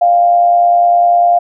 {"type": "tone with amplitude modulation", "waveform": "sine", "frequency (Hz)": 698.5, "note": "F5", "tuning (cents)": 0, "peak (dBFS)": -4, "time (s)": [0.01, 1.39], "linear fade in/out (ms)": 10, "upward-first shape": "sine", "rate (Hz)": 110, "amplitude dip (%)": 45, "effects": []}